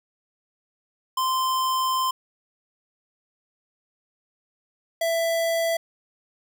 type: tone pair in turn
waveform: square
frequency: 1039 / 664 Hz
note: C6 / E5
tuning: -12 / +12 cents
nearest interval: minor sixth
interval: 776 cents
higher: first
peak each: -22 dBFS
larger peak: neither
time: 1.17-2.11 / 5.01-5.77 s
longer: first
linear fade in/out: 5 ms
effects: none